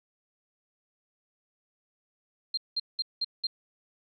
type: tone bursts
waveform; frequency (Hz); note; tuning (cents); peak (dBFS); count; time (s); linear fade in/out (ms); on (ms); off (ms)
sine; 4186; C8; 0; -26; 5; 2.54-3.47; 5; 34; 190
effects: none